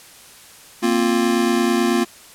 square chord, Bb suspended second, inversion none, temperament just, 233.1 / 262.2 / 349.6 Hz, Bb3 / C4 / F4, 0 / +4 / +2 cents, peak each -20 / -23 / -20 dBFS, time 0.82-2.05 s, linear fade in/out 20 ms, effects white hiss -44 dBFS RMS until 2.34 s + low-pass 12000 Hz 12 dB/octave

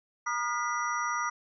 sine tone cluster, 954 / 1218 / 1423 / 1980 / 5790 Hz, A#5 / D#6 / F6 / B6 / F#8, +40 / -37 / +32 / +4 / -38 cents, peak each -35 / -31 / -36 / -37 / -40 dBFS, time 0.26-1.3 s, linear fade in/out 10 ms, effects none

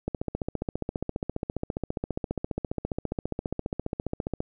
click train, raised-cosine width 2 ms, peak -15 dBFS, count 65, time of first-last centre 0.08-4.404 s, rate 14.8 Hz, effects none

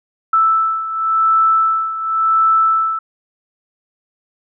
sine beating tone pair, 1318.5 / 1319.42 Hz, E6 / E6, 0 / +1 cents, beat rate 0.92 Hz, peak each -13 / -18 dBFS, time 0.33-2.99 s, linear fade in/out 5 ms, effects none

